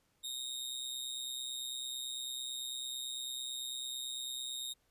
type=tone with amplitude modulation; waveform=sawtooth; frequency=3729 Hz; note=A#7; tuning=in tune; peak=-33 dBFS; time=0.23-4.74 s; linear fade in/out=20 ms; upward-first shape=sine; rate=129 Hz; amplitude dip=60%; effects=pink hiss -75 dBFS RMS until 4.9 s + resampled to 32000 Hz